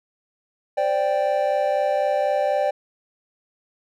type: chord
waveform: triangle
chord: C suspended second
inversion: none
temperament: equal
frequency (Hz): 523.3 / 587.3 / 784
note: C5 / D5 / G5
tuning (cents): 0 / 0 / 0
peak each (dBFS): -24 / -19 / -22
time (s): 0.77-2.71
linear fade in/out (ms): 10
effects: none